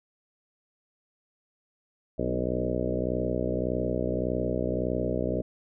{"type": "harmonic tone with a mistuned harmonic", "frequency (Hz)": 61.74, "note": "B1", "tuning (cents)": 0, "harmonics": [1, 2, 3, 4, 5, 6, 7, 8, 9, 10], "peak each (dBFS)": [-35, -35, -35, -35, -35, -35, -35, -35, -35, -35], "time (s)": [2.18, 5.42], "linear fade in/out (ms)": 10, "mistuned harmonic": 4, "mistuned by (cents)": 23, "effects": []}